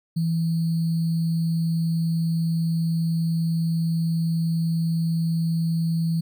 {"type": "tone with sample-and-hold", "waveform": "sine", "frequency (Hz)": 164.81, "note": "E3", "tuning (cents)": 0, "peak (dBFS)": -20, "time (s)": [0.16, 6.21], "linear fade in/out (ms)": 10, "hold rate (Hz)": 4410, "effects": []}